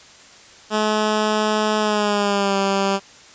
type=tone with pitch glide; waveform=10% pulse; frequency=214 to 196.24 Hz; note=A3 to G3; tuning=-48 to +2 cents; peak=-9 dBFS; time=0.7-3 s; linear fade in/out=50 ms; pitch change=-150 cents; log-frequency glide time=1.79-2.56 s; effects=white hiss -45 dBFS RMS until 3.34 s + resampled to 16000 Hz